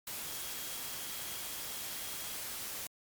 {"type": "tone in noise", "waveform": "sine", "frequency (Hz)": 3275, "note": "G#7", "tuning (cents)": -25, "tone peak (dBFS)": -52, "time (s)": [0.27, 2.36], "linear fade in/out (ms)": 2, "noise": "white", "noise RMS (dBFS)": -41, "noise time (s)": [0.07, 2.87], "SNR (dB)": -14, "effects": ["MP3 96 kbps"]}